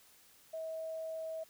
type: tone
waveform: sine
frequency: 643 Hz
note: E5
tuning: 43 cents flat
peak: -38 dBFS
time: 0.53-1.44 s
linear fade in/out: 10 ms
effects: white hiss -63 dBFS RMS until 1.49 s